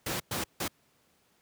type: noise bursts at uneven times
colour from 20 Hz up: pink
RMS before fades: -32 dBFS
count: 3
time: 0.06-0.2 / 0.31-0.44 / 0.6-0.68 s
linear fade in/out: 5 ms
effects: pink hiss -68 dBFS RMS until 1.41 s + high-pass 100 Hz 12 dB/octave